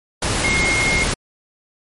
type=tone in noise; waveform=sine; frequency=2145 Hz; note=C7; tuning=42 cents sharp; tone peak=-17 dBFS; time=0.44-1.04 s; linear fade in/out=5 ms; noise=pink; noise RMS=-20 dBFS; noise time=0.22-1.14 s; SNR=0 dB; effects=MP3 48 kbps